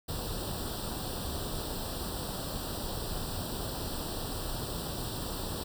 pink noise with comb filter, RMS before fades -36 dBFS, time 0.08-5.64 s, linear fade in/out 10 ms, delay 0.23 ms, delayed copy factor +0.9, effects none

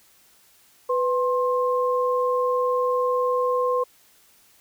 sine tone pair together, 498.1 / 1060 Hz, B4 / C6, +15 / +22 cents, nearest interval octave + minor second, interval 1307 cents, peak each -21 / -24 dBFS, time 0.89-3.84 s, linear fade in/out 10 ms, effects white hiss -57 dBFS RMS until 4.6 s

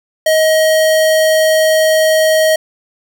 square tone, 631 Hz, D#5, 24 cents sharp, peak -9 dBFS, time 0.26-2.56 s, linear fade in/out 5 ms, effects none

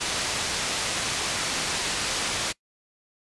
white low-pass noise, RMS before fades -28 dBFS, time 0-2.53 s, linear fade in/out 20 ms, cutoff 6300 Hz, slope 12 dB/octave, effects noise-tail reverb RT60 0.1 s tail -23 dB re dry + resampled to 24000 Hz

